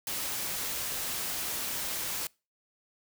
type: noise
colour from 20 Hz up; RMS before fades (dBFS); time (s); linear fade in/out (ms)
white; -34; 0.07-2.27; 2
effects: noise-tail reverb RT60 0.3 s tail -25 dB re dry